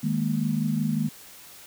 sine chord, D# suspended fourth, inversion none, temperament equal, 155.56 / 207.7 / 233.1 Hz, D#3 / G#3 / A#3, 0 / 0 / 0 cents, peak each -27 dBFS, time 0.03-1.09 s, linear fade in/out 10 ms, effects white hiss -47 dBFS RMS until 1.66 s

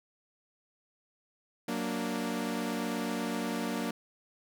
sawtooth chord, Gb augmented, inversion none, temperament equal, 185 / 233.1 / 293.7 Hz, Gb3 / Bb3 / D4, 0 / 0 / 0 cents, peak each -34 / -30 / -33 dBFS, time 1.68-3.91 s, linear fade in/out 5 ms, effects none

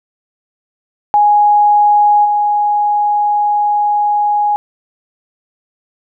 sine tone with level steps, 830 Hz, G#5, 1 cent flat, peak -6 / -10 dBFS, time 1.14-4.56 s, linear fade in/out 0 ms, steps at 2.24 s, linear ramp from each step 20 ms, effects none

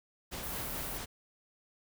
pink noise with tremolo, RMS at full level -40 dBFS, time 0.31-1.06 s, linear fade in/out 20 ms, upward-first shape sine, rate 4.6 Hz, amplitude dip 35%
white band-stop noise, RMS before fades -41 dBFS, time 0.42-0.99 s, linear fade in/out 20 ms, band 1600 to 10000 Hz, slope 24 dB/octave
effects none

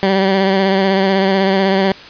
15% pulse tone with vibrato, 193 Hz, G3, 27 cents flat, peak -5 dBFS, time 0.03-1.92 s, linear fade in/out 0 ms, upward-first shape sine, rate 16 Hz, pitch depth 32 cents each way, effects white hiss -35 dBFS RMS until 2.09 s + resampled to 11025 Hz

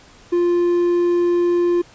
triangle tone, 349.2 Hz, F4, in tune, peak -12 dBFS, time 0.32-1.82 s, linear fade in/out 10 ms, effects pink hiss -47 dBFS RMS until 1.94 s + resampled to 16000 Hz

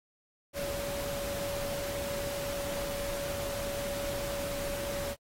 sine tone in noise, 566 Hz, C#5, 36 cents sharp, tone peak -35 dBFS, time 0.53-5.16 s, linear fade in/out 50 ms, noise pink, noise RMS -39 dBFS, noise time 0.53-5.16 s, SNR +1 dB, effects AAC 48 kbps

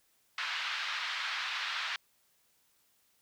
pink band-pass noise, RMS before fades -36 dBFS, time 0.38-1.96 s, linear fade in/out 2 ms, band 1200 to 4200 Hz, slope 24 dB/octave, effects white hiss -71 dBFS RMS until 3.21 s

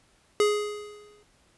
square tone with exponential decay, 416.9 Hz, G#4, 7 cents sharp, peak -18 dBFS, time 0.4-1.23 s, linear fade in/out 1 ms, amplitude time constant 180 ms, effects pink hiss -63 dBFS RMS until 1.57 s + resampled to 24000 Hz

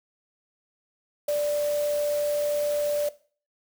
sine tone in noise, 587.3 Hz, D5, in tune, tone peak -22 dBFS, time 1.28-3.09 s, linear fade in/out 5 ms, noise white, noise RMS -39 dBFS, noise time 1.28-3.09 s, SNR +14 dB, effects noise-tail reverb RT60 0.4 s tail -17 dB re dry

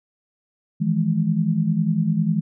sine tone cluster, 158.9 / 168.9 / 211.1 Hz, D#3 / E3 / G#3, +37 / +42 / +29 cents, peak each -22 dBFS, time 0.8-2.41 s, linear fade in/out 20 ms, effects none

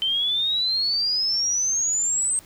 sine exponential sweep, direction up, 3080 to 8372 Hz, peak -20 dBFS, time 0.02-2.39 s, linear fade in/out 0 ms, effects pink hiss -50 dBFS RMS until 2.45 s

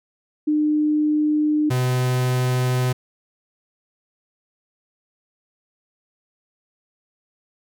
sine / 45% pulse tone pair in turn, 302.2 / 126.69 Hz, D4 / B2, +50 / +45 cents, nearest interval octave + minor third, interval 1505 cents, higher first, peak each -16 / -18 dBFS, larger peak first, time 0.47-1.7 / 1.7-2.93 s, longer neither, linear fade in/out 10 ms, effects none

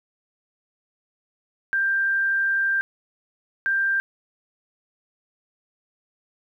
sine tone bursts at uneven times, 1583 Hz, G6, 17 cents sharp, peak -19 dBFS, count 2, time 1.73-2.81 / 3.66-4 s, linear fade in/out 0 ms, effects 10-bit

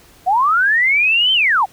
sine linear two-way sweep, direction up then down, 694 to 3136 to 694 Hz, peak -11 dBFS, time 0.26-1.66 s, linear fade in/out 20 ms, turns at 1.33 s, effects pink hiss -47 dBFS RMS until 1.72 s

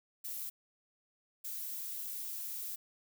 violet noise bursts at uneven times, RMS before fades -41 dBFS, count 2, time 0.24-0.5 / 1.44-2.76 s, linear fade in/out 10 ms, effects none

